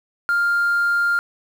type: tone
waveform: sine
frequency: 1400 Hz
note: F6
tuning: 4 cents sharp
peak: -14 dBFS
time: 0.29-1.19 s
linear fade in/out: 0 ms
effects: tanh soft clip ceiling -14 dBFS + 7-bit